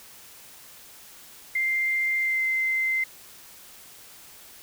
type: tone with pitch glide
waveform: sine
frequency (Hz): 2095 to 2075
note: C7 to C7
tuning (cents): +2 to -15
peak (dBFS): -22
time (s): 1.55-3.04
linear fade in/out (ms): 5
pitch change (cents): -17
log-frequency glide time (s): 2.18-2.43
effects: white hiss -48 dBFS RMS until 4.62 s